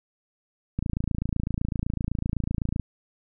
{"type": "click train", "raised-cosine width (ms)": 5, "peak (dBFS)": -14, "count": 57, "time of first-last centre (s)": [0.79, 2.797], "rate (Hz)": 27.9, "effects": []}